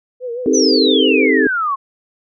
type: tone with vibrato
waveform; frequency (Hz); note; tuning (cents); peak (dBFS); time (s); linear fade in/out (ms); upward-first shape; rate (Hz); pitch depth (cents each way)
sine; 485.2; B4; -31; -21; 0.2-1.32; 50; sine; 6.1; 80
type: chord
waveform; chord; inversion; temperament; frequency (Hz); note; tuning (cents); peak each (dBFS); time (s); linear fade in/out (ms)
sine; A half-diminished seventh; first; just; 264 / 316.8 / 396 / 440; C4 / Eb4 / G4 / A4; +16 / +31 / +18 / 0; -16 / -17 / -17 / -17; 0.46-1.47; 2
type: exponential sweep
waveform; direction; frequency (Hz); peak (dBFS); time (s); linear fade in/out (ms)
sine; down; 6272 to 1062; -15; 0.53-1.76; 20
effects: none